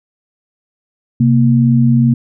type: tone pair together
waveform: sine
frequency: 130.82 / 233.1 Hz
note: C3 / A#3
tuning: 0 / 0 cents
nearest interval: minor seventh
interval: 1000 cents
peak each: -10 dBFS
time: 1.2-2.14 s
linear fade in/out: 5 ms
effects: none